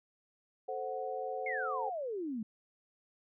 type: chord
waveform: sine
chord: F# diminished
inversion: first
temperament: equal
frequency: 440 / 523.3 / 740 Hz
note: A4 / C5 / F#5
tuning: 0 / 0 / 0 cents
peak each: -41 / -39 / -39 dBFS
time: 0.68-1.9 s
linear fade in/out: 10 ms
type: exponential sweep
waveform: sine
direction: down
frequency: 2216 to 207.2 Hz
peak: -35 dBFS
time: 1.46-2.43 s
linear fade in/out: 5 ms
effects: none